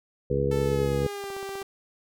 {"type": "harmonic tone", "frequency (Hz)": 69.5, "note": "C#2", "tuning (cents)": 5, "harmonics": [1, 2, 3, 4, 5, 6, 7], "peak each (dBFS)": [-32, -28, -34, -36, -35, -28, -27], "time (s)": [0.3, 1.07], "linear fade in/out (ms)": 5}
{"type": "tone with pitch glide", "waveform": "sawtooth", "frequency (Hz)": [440, 392], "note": ["A4", "G4"], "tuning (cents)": [0, 0], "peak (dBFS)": -29, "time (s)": [0.51, 1.63], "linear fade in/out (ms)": 5, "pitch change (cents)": -200, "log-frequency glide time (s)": [0.61, 1.34]}
{"type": "click train", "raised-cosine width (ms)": 1, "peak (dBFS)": -29, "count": 7, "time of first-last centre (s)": [1.24, 1.617], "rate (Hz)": 15.9}
{"effects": []}